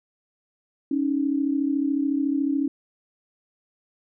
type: tone pair together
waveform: sine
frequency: 277.2 / 311.1 Hz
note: C#4 / D#4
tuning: 0 / 0 cents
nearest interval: major second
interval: 200 cents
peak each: -22 / -26 dBFS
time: 0.91-2.68 s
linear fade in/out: 5 ms
effects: none